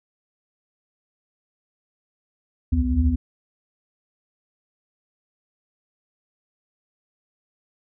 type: tone cluster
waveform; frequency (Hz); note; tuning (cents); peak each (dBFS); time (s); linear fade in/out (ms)
sine; 64.5 / 75.7 / 78.9 / 250.8; C2 / D#2 / D#2 / B3; -24 / -47 / +25 / +27; -23; 2.72-3.16; 10
effects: none